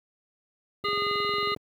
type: click train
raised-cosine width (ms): 2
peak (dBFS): -27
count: 17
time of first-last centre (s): 0.84-1.564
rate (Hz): 22.1
type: harmonic tone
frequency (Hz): 409.4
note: G#4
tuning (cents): -25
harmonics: 1 / 3 / 5 / 7 / 9 / 10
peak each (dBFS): -31 / -28 / -33 / -35 / -38 / -35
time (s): 0.84-1.55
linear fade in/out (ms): 10
effects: high-pass 80 Hz 12 dB/octave + 9-bit